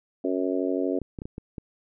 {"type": "harmonic tone", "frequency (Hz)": 92.5, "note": "F#2", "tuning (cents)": 0, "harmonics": [3, 4, 5, 6, 7], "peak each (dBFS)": [-27, -29, -31, -33, -34], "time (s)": [0.24, 0.99], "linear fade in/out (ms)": 5}
{"type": "clicks", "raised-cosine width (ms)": 3, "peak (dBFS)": -22, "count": 6, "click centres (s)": [1.017, 1.188, 1.219, 1.255, 1.381, 1.582]}
{"effects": []}